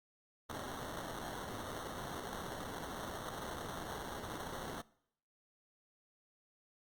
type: noise with sample-and-hold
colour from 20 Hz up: white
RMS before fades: -44 dBFS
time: 0.49-4.82 s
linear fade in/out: 10 ms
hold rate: 2450 Hz
effects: noise-tail reverb RT60 0.7 s tail -22 dB re dry + Opus 48 kbps